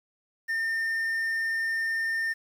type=tone with quantisation; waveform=triangle; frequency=1811 Hz; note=A6; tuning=49 cents sharp; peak=-24 dBFS; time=0.48-2.34 s; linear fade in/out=20 ms; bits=9; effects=none